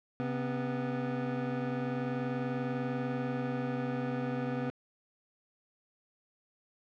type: tone pair together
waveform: 25% pulse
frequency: 133.62 / 246.9 Hz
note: C3 / B3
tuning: +37 / 0 cents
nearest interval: major seventh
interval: 1063 cents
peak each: -32 / -30 dBFS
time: 0.2-4.7 s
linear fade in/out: 0 ms
effects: low-pass 2000 Hz 12 dB/octave